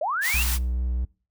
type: linear sweep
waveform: sine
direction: up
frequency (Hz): 553 to 2833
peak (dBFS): -23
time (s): 0.01-0.43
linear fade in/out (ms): 5
type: high-pass noise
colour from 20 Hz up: white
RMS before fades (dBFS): -28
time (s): 0.21-0.59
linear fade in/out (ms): 50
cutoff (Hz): 750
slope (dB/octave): 96
type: tone with vibrato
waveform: triangle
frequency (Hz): 61.74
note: B1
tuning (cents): 0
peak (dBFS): -21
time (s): 0.34-1.05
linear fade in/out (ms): 5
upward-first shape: triangle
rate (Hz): 4.6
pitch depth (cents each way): 17
effects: noise-tail reverb RT60 0.4 s tail -23 dB re dry